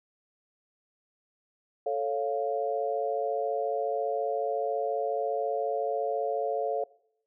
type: chord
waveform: sine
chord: A augmented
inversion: none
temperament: equal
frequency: 440 / 554.4 / 698.5 Hz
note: A4 / C#5 / E#5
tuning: 0 / 0 / 0 cents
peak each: -31 dBFS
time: 1.86-6.84 s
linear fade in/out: 5 ms
effects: noise-tail reverb RT60 0.7 s tail -22 dB re dry